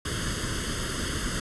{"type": "noise with comb filter", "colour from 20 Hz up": "pink", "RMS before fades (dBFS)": -30, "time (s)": [0.05, 1.4], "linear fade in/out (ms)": 5, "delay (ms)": 0.62, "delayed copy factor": 0.85, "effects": ["resampled to 24000 Hz"]}